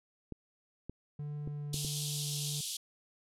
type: clicks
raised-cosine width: 3 ms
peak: -28 dBFS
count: 5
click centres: 0.323 / 0.896 / 1.475 / 1.743 / 1.848 s
type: tone with vibrato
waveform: triangle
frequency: 146.83 Hz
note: D3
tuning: in tune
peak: -35 dBFS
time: 1.19-2.61 s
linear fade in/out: 5 ms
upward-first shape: triangle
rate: 1.5 Hz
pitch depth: 10 cents each way
type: band-pass noise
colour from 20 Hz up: pink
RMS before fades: -39 dBFS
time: 1.73-2.77 s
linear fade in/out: 5 ms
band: 3100 to 12000 Hz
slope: 48 dB/octave
effects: none